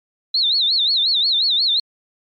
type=tone with vibrato; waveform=sine; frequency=3951 Hz; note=B7; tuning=in tune; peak=-14 dBFS; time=0.34-1.8 s; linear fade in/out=5 ms; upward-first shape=sine; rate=5.6 Hz; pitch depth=190 cents each way; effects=MP3 64 kbps